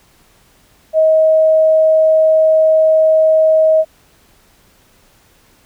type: tone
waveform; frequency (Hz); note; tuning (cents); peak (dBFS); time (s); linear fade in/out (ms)
sine; 633; D#5; +30; -7; 0.93-3.85; 50
effects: pink hiss -51 dBFS RMS until 5.65 s